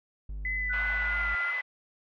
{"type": "tone", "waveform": "triangle", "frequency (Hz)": 50.4, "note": "G1", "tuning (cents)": 49, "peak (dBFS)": -32, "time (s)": [0.29, 1.35], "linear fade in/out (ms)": 5}
{"type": "tone with vibrato", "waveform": "sine", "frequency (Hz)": 2010, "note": "B6", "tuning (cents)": 30, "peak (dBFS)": -29, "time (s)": [0.45, 1.61], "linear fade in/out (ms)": 2, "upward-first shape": "sine", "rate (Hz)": 3.1, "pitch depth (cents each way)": 14}
{"type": "tone with pitch glide", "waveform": "sine", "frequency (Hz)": [1480, 1402.6], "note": ["F#6", "F6"], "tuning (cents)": [0, 7], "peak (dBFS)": -31, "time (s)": [0.69, 1.52], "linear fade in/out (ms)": 20, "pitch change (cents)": -93, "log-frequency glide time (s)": [0.96, 1.25]}
{"type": "band-pass noise", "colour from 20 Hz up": "white", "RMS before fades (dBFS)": -41, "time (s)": [0.72, 1.62], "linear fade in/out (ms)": 20, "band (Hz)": [640, 2400], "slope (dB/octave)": 24}
{"effects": []}